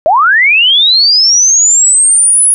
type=linear sweep; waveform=sine; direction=up; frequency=587.3 to 10470 Hz; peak=-4 dBFS; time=0.06-2.54 s; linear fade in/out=0 ms; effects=none